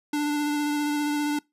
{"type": "tone with vibrato", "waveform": "square", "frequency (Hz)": 294.7, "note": "D4", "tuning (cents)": 6, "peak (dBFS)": -24, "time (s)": [0.13, 1.39], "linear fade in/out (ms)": 5, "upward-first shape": "sine", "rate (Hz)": 15, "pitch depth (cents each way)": 15, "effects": ["noise-tail reverb RT60 0.2 s tail -24 dB re dry", "resampled to 32000 Hz"]}